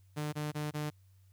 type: tone bursts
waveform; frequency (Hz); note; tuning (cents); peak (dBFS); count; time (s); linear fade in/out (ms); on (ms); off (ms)
sawtooth; 150; D3; +37; -30; 4; 0.16-0.906; 20; 170; 22
effects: added 95 Hz sine -59 dBFS peak until 1.32 s + white hiss -75 dBFS RMS until 1.32 s